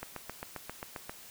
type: click train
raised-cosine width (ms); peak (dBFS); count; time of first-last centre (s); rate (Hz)
0.5; -23; 9; 0.03-1.095; 7.51
effects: white hiss -51 dBFS RMS until 1.3 s